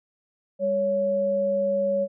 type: tone pair together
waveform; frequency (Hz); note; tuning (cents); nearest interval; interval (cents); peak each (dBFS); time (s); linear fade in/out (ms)
sine; 200.3 / 557.6; G3 / C#5; +38 / +10; octave + tritone; 1772; -31 / -21; 0.59-2.08; 50
effects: none